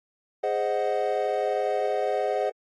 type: chord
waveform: triangle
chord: Ab dominant seventh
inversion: none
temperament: equal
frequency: 415.3 / 523.3 / 622.3 / 740 Hz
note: Ab4 / C5 / Eb5 / Gb5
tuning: 0 / 0 / 0 / 0 cents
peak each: -27 dBFS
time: 0.43-2.5 s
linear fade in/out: 10 ms
effects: AAC 32 kbps